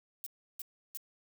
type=noise bursts; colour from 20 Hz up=violet; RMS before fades=-41 dBFS; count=3; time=0.24-0.972 s; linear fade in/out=0 ms; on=24 ms; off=330 ms; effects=none